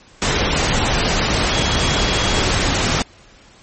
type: tone in noise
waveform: sine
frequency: 3322 Hz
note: G#7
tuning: in tune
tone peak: -25 dBFS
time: 1.52-2.42 s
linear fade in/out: 0 ms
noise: pink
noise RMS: -17 dBFS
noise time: 0.22-3.02 s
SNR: -11 dB
effects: pink hiss -47 dBFS RMS until 3.62 s + MP3 32 kbps